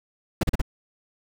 brown noise bursts, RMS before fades -20 dBFS, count 4, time 0.41-0.616 s, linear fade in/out 5 ms, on 23 ms, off 38 ms, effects none

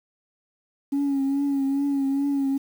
sine tone with vibrato, 277.2 Hz, C#4, in tune, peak -19 dBFS, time 0.92-2.58 s, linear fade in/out 10 ms, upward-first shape triangle, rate 2.4 Hz, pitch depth 46 cents each way, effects tanh soft clip ceiling -18 dBFS + 8-bit

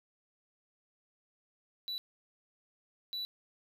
triangle tone bursts at uneven times, 3951 Hz, B7, in tune, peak -34 dBFS, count 2, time 1.88-1.98 / 3.13-3.25 s, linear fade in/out 0 ms, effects none

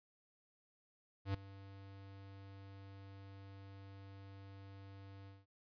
square tone with ADSR envelope, 98 Hz, G2, in tune, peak -34 dBFS, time 1.25-5.46 s, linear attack 94 ms, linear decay 4 ms, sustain -19 dB, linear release 190 ms, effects resampled to 11025 Hz

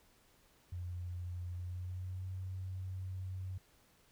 sine tone with pitch glide, 88.7 to 93.38 Hz, F2 to F#2, +27 to +16 cents, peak -39 dBFS, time 0.72-3.58 s, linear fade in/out 5 ms, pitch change +89 cents, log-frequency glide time 1.55-2.28 s, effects pink hiss -68 dBFS RMS until 4.11 s

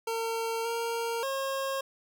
25% pulse tone with pitch steps, 455 / 463 / 540 Hz, A#4 / A#4 / C#5, -42 / -12 / -45 cents, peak -26 dBFS, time 0.07-1.81 s, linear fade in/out 5 ms, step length 580 ms, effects none

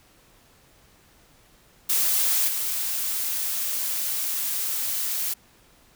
blue noise with level steps, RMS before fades -22 / -27 dBFS, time 1.89-5.34 s, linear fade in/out 10 ms, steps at 2.47 s, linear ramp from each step 20 ms, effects pink hiss -57 dBFS RMS until 5.95 s

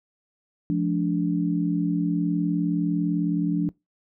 sine tone cluster, 172.8 / 212.5 / 291.1 Hz, F3 / G#3 / D4, -18 / +40 / -15 cents, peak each -24 / -30 / -24 dBFS, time 0.7-3.69 s, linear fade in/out 0 ms, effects noise-tail reverb RT60 0.2 s tail -22 dB re dry

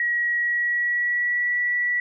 sine tone with pitch glide, 1911 to 1948.9 Hz, A#6 to B6, +43 to -23 cents, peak -20 dBFS, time 0-2 s, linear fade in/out 2 ms, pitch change +34 cents, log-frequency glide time 0.34-1.55 s, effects none

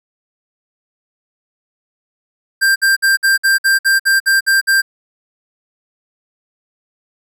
square tone bursts, 1583 Hz, G6, 17 cents sharp, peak -10 dBFS, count 11, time 2.61-4.82 s, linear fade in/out 20 ms, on 150 ms, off 56 ms, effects none

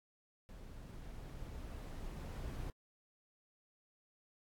brown noise with level ramp, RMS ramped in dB -51 to -43 dBFS, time 0.49-2.7 s, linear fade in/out 0 ms, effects AAC 64 kbps

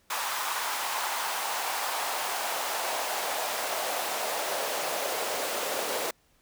pink noise with high-pass filter sweep, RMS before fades -31 dBFS, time 0.1-6.11 s, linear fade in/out 5 ms, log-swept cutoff 1000 to 500 Hz, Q 2.2, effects pink hiss -66 dBFS RMS until 6.41 s

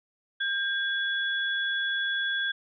sine tone pair together, 1598 / 3386 Hz, G6 / G#7, +33 / +33 cents, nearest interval octave + minor second, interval 1300 cents, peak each -27 / -31 dBFS, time 0.4-2.52 s, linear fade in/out 10 ms, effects none

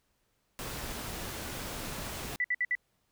pink noise, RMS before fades -39 dBFS, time 0.59-2.36 s, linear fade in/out 0 ms
sine tone bursts, 1975.5 Hz, B6, in tune, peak -26 dBFS, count 4, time 2.4-2.752 s, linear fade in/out 2 ms, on 43 ms, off 60 ms
effects pink hiss -75 dBFS RMS until 3.11 s

